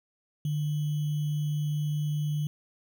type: tone with sample-and-hold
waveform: sine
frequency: 149.2 Hz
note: D3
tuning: 28 cents sharp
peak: -26 dBFS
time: 0.45-2.47 s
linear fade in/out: 2 ms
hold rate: 3150 Hz
effects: none